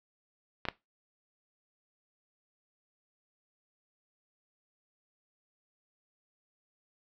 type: clicks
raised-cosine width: 0.3 ms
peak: -18 / -12 dBFS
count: 2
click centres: 0.653 / 0.686 s
effects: noise-tail reverb RT60 0.2 s tail -20 dB re dry + low-pass 5000 Hz 12 dB/octave